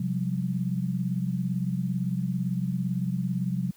sine chord, C suspended fourth, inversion none, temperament equal with one note detuned, 130.81 / 178.18 / 196 Hz, C3 / F3 / G3, 0 / +35 / 0 cents, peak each -30 / -28 / -32 dBFS, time 0-3.71 s, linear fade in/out 5 ms, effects white hiss -59 dBFS RMS until 3.76 s + high-pass 60 Hz 12 dB/octave

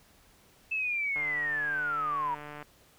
sine linear sweep, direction down, 2641 to 932.3 Hz, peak -28 dBFS, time 0.71-2.35 s, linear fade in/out 10 ms
click train, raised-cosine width 0.5 ms, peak -28 dBFS, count 218, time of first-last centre 1.16-2.626 s, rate 148 Hz
effects pink hiss -61 dBFS RMS until 2.98 s

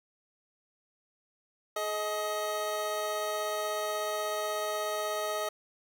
25% pulse tone pair together, 424.8 / 629 Hz, G#4 / D#5, +39 / +19 cents, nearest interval perfect fifth, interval 680 cents, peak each -33 / -28 dBFS, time 1.76-5.49 s, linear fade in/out 5 ms, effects none

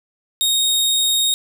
sawtooth tone, 3729 Hz, A#7, in tune, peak -12 dBFS, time 0.41-1.34 s, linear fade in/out 0 ms, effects none

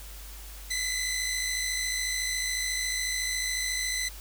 15% pulse tone pair together, 1987 / 2041 Hz, B6 / C7, +10 / -44 cents, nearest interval unison, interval 46 cents, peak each -25 dBFS, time 0.7-4.09 s, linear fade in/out 10 ms, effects added 50 Hz sine -42 dBFS peak until 4.2 s + white hiss -47 dBFS RMS until 4.2 s

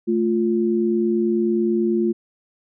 sine tone pair together, 220 / 349.2 Hz, A3 / F4, 0 / 0 cents, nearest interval minor sixth, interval 800 cents, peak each -20 / -19 dBFS, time 0.07-2.13 s, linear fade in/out 20 ms, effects none

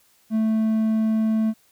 triangle tone, 220 Hz, A3, in tune, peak -16 dBFS, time 0.3-1.54 s, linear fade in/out 50 ms, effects white hiss -60 dBFS RMS until 1.71 s

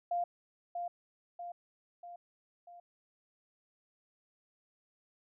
sine tone with echo, 698.5 Hz, F5, in tune, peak -30 dBFS, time 0.11-0.24 s, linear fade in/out 5 ms, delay 640 ms, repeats 4, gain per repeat -5 dB, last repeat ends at 2.8 s, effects none

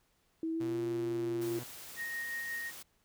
sine tone with pitch glide, 324.3 to 345.6 Hz, E4 to F4, -28 to -18 cents, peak -32 dBFS, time 0.43-1.59 s, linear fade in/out 2 ms, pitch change +110 cents, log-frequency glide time 0.53-0.79 s
sawtooth tone, 123.47 Hz, B2, in tune, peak -38 dBFS, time 0.6-1.64 s, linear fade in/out 10 ms
white noise, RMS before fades -48 dBFS, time 1.41-2.83 s, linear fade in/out 10 ms
sine tone with tremolo, 1864.7 Hz, A#6, in tune, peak -35 dBFS, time 1.96-2.72 s, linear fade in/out 50 ms, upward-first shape sine, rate 5.6 Hz, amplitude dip 25%
effects pink hiss -73 dBFS RMS until 3.04 s

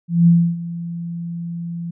sine tone with ADSR envelope, 170 Hz, F3, 46 cents flat, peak -7 dBFS, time 0.08-1.91 s, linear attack 190 ms, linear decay 290 ms, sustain -17 dB, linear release 9 ms, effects none

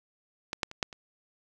clicks, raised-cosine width 0.2 ms, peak -15 / -10 / -25 / -9 / -27 dBFS, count 5, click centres 0.531 / 0.632 / 0.714 / 0.828 / 0.928 s, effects none

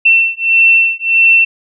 sine beating tone pair, 2693 / 2694.6 Hz, E7 / E7, +36 / +37 cents, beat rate 1.6 Hz, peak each -10 dBFS, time 0.05-1.45 s, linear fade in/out 10 ms, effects none

